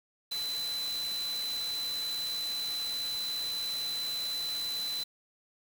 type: tone in noise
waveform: sine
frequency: 4018 Hz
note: B7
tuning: 29 cents sharp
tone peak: -32 dBFS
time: 0.31-5.04 s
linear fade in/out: 10 ms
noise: white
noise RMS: -42 dBFS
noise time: 0.31-5.04 s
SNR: +7 dB
effects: none